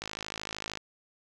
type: click train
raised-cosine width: 0.2 ms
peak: -18 dBFS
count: 41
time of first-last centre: 0.02-0.773 s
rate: 53.1 Hz
effects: none